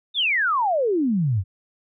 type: exponential sweep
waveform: sine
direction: down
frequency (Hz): 3729 to 87.3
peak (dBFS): -18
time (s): 0.14-1.44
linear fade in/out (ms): 50
effects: none